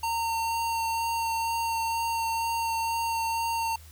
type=tone with vibrato; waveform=square; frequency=915 Hz; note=A#5; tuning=32 cents flat; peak=-27 dBFS; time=0.03-3.76 s; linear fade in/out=5 ms; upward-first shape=sine; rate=2.1 Hz; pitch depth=11 cents each way; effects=added 78 Hz sine -47 dBFS peak until 3.91 s + white hiss -54 dBFS RMS until 3.91 s